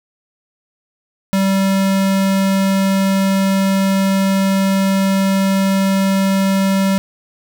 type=tone; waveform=square; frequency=193.8 Hz; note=G3; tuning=20 cents flat; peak=-13 dBFS; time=1.33-6.98 s; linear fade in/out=0 ms; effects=none